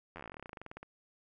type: slowing click train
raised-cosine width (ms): 0.5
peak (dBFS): -30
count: 24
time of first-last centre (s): 0.16-0.83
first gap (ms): 11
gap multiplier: 1.08
effects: none